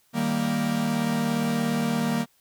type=chord; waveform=45% pulse; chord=Eb major; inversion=none; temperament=equal; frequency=155.56 / 196 / 233.1 Hz; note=Eb3 / G3 / Bb3; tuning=0 / 0 / 0 cents; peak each=-30 / -29 / -25 dBFS; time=0.13-2.26 s; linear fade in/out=50 ms; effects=white hiss -64 dBFS RMS until 2.4 s